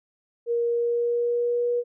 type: tone with pitch glide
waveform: sine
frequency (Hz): 471 to 482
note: A#4 to B4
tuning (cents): +18 to -42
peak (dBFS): -21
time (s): 0.46-1.84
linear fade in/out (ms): 50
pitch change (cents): +40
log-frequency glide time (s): 0.65-1.72
effects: none